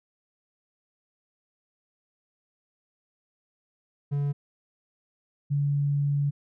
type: tone pair in turn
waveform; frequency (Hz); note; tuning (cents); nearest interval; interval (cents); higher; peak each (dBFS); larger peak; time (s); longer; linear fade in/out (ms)
triangle / sine; 142.9 / 142.9; D3 / D3; -47 / -47; unison; 0; neither; -22; neither; 4.11-4.33 / 5.5-6.31; second; 20
effects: none